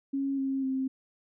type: tone with pitch steps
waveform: sine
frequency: 274.4 / 269.2 / 264.1 Hz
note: C#4 / C4 / C4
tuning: -17 / +49 / +16 cents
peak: -27 dBFS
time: 0.13-0.88 s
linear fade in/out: 10 ms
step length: 250 ms
effects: none